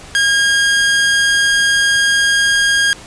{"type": "tone", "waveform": "sawtooth", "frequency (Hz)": 1624, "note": "G#6", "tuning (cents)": -39, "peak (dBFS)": -7, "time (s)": [0.15, 2.93], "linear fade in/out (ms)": 0, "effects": ["pink hiss -36 dBFS RMS until 3.06 s", "resampled to 22050 Hz"]}